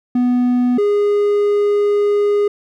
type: tone pair in turn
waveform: triangle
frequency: 246.9 / 411 Hz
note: B3 / G#4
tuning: 0 / -18 cents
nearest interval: major sixth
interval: 882 cents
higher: second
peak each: -10 dBFS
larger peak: neither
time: 0.15-0.78 / 0.78-2.48 s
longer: second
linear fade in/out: 5 ms
effects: none